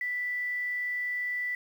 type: tone with quantisation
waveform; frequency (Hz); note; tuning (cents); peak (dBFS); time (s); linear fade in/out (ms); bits
sine; 1975.5; B6; 0; -29; 0.01-1.55; 2; 9
effects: none